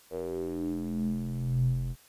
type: tone with band-pass filter sweep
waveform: square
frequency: 42.97 Hz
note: F1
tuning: 27 cents flat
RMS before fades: -31 dBFS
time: 0.1-1.96 s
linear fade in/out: 50 ms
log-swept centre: 500 to 95 Hz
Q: 6.3
effects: white hiss -58 dBFS RMS until 2.08 s + resampled to 32000 Hz